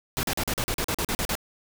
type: noise bursts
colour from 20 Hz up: pink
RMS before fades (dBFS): -27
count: 12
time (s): 0.17-1.353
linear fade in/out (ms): 0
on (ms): 61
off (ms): 41
effects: none